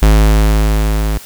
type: tone with level ramp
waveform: square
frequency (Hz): 53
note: G#1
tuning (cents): +36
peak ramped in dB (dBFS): -5 to -14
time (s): 0.02-1.18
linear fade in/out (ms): 5
effects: white hiss -35 dBFS RMS until 1.25 s